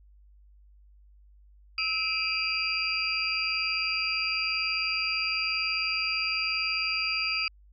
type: tone cluster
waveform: sine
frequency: 1298 / 2366 / 2545 / 2810 / 4774 Hz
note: E6 / D7 / D#7 / F7 / D8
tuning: -27 / +12 / +39 / +10 / +28 cents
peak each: -37 / -33 / -31 / -38 / -30 dBFS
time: 1.78-7.48 s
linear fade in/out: 2 ms
effects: added 50 Hz sine -53 dBFS peak until 7.72 s